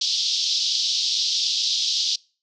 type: band-pass noise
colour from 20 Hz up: white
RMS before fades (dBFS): -23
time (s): 0.01-2.16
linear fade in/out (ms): 5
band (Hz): 3300 to 5500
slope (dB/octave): 48
effects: noise-tail reverb RT60 0.4 s tail -26 dB re dry